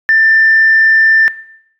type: tone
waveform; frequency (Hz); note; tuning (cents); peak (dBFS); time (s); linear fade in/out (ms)
sine; 1782; A6; +22; -5; 0.09-1.28; 0
effects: noise-tail reverb RT60 0.7 s tail -18 dB re dry + tanh soft clip ceiling -1 dBFS